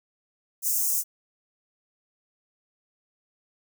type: high-pass noise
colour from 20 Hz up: white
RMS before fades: -25 dBFS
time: 0.62-1.04 s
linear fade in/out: 50 ms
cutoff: 5900 Hz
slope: 48 dB/octave
effects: none